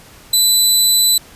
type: tone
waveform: 20% pulse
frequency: 3993 Hz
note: B7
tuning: 18 cents sharp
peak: -4 dBFS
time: 0.33-1.18 s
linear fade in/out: 5 ms
effects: pink hiss -42 dBFS RMS until 1.35 s + resampled to 32000 Hz